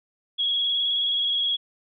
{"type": "tone with vibrato", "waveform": "sine", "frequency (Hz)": 3322, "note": "G#7", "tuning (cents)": 0, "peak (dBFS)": -21, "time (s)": [0.38, 1.57], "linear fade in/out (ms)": 20, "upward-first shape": "square", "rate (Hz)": 19, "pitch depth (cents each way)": 22, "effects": []}